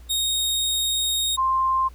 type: tone pair in turn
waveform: sawtooth / sine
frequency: 3729 / 1051.6 Hz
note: A#7 / C6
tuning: 0 / +8 cents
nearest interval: octave + minor seventh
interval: 2192 cents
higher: first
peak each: -18 dBFS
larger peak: neither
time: 0.09-1.37 / 1.37-1.89 s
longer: first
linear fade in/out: 20 ms
effects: added 60 Hz sine -41 dBFS peak until 1.94 s + pink hiss -56 dBFS RMS until 1.94 s